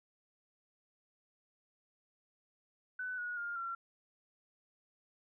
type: tone with pitch steps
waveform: sine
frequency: 1500 / 1453.9 / 1409.3 / 1366 Hz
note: F#6 / F#6 / F6 / F6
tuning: +23 / -31 / +15 / -39 cents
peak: -37 dBFS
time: 2.99-3.75 s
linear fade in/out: 5 ms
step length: 190 ms
effects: none